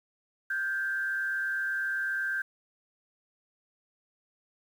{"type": "tone with frequency modulation", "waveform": "sine", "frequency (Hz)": 1568, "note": "G6", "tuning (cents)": 0, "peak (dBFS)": -28, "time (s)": [0.5, 2.42], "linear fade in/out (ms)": 5, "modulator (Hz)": 129, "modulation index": 0.52, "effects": ["9-bit"]}